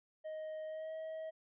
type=tone with pitch glide; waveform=triangle; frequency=625 to 637 Hz; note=D#5 to D#5; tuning=+8 to +41 cents; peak=-39 dBFS; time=0.24-1.31 s; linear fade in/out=20 ms; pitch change=+33 cents; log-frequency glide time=0.66-0.93 s; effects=resampled to 8000 Hz